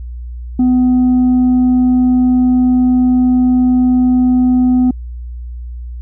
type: tone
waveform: sine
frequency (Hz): 251.6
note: B3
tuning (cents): +32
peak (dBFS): -5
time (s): 0.59-4.91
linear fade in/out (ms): 5
effects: tanh soft clip ceiling -7 dBFS + added 60 Hz sine -23 dBFS peak until 6.01 s